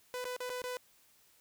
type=tone with dropouts; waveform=sawtooth; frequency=498.9 Hz; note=B4; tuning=17 cents sharp; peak=-33 dBFS; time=0.14-0.77 s; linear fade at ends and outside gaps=0 ms; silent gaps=0.243-0.253 / 0.365-0.404 / 0.494-0.501 / 0.618-0.64 s; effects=white hiss -66 dBFS RMS until 1.4 s